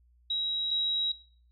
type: tone pair in turn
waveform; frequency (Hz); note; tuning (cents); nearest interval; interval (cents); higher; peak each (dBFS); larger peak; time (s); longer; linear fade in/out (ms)
sine; 3847 / 3847; B7 / B7; -46 / -46; unison; 0; neither; -27 / -25; second; 0.3-0.71 / 0.71-1.12; neither; 5
effects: noise-tail reverb RT60 0.6 s tail -22 dB re dry + added 60 Hz sine -60 dBFS peak until 1.51 s